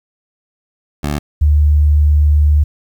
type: tone pair in turn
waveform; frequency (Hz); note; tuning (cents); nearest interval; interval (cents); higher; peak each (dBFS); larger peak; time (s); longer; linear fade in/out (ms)
15% pulse / sine; 73.42 / 74.36; D2 / D2; 0 / +22; unison; 22; second; -10 / -7; second; 1.03-1.19 / 1.41-2.64; second; 10
effects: 8-bit